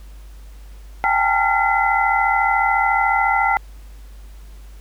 sine tone cluster, 780 / 820 / 894 / 1380 / 2028 Hz, G5 / G#5 / A5 / F6 / B6, -9 / -22 / +27 / -21 / +45 cents, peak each -21 dBFS, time 1.04-3.57 s, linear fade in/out 0 ms, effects added 50 Hz sine -36 dBFS peak until 4.8 s + pink hiss -52 dBFS RMS until 4.8 s

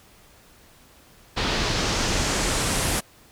pink noise with low-pass filter sweep, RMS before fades -24 dBFS, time 1.36-3.01 s, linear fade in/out 20 ms, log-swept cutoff 4100 to 11000 Hz, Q 1.5, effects pink hiss -53 dBFS RMS until 3.31 s

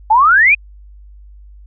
sine exponential sweep, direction up, 830.6 to 2533 Hz, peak -6 dBFS, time 0.1-0.55 s, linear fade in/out 10 ms, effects added 50 Hz sine -36 dBFS peak until 1.66 s

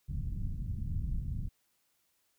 pink low-pass noise, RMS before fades -35 dBFS, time 0.08-1.49 s, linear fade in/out 20 ms, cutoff 160 Hz, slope 24 dB/octave, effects white hiss -75 dBFS RMS until 2.38 s

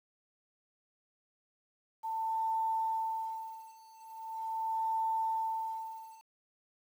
sine tone with tremolo, 892 Hz, A5, 23 cents sharp, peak -29 dBFS, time 2.03-6.22 s, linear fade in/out 20 ms, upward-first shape sine, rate 0.41 Hz, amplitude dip 95%, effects 10-bit

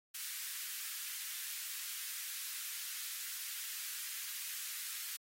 white high-pass noise, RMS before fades -43 dBFS, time 0.14-5.17 s, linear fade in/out 10 ms, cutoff 1500 Hz, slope 24 dB/octave, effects AAC 48 kbps

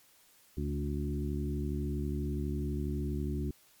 harmonic tone with a mistuned harmonic, 72.2 Hz, D2, 29 cents flat, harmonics 1 / 2 / 3 / 4 / 5, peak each -34 / -37 / -39 / -40 / -41 dBFS, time 0.57-3.51 s, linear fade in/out 5 ms, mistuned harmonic 3, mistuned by +21 cents, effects white hiss -63 dBFS RMS until 3.8 s + MP3 96 kbps

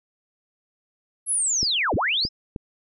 sine linear two-way sweep, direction down then up, 11175 to 45.45 to 5350 Hz, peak -20 dBFS, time 1.26-2.29 s, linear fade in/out 50 ms, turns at 1.95 s
click train, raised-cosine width 3 ms, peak -17 dBFS, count 4, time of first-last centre 1.63-2.562 s, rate 3.22 Hz
effects none

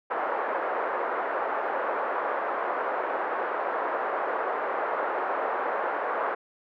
pink band-pass noise, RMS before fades -29 dBFS, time 0.1-6.35 s, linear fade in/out 10 ms, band 460 to 1500 Hz, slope 24 dB/octave, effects none

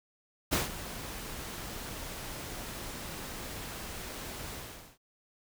pink noise with ADSR envelope, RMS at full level -27 dBFS, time 0.51-4.98 s, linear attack 24 ms, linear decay 150 ms, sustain -14 dB, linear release 460 ms, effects none

